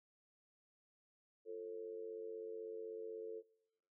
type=tone with amplitude modulation; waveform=sine; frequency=444.4 Hz; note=A4; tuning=17 cents sharp; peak=-40 dBFS; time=1.45-3.43 s; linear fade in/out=50 ms; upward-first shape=sine; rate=96.1 Hz; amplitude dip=80%; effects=noise-tail reverb RT60 0.9 s tail -23 dB re dry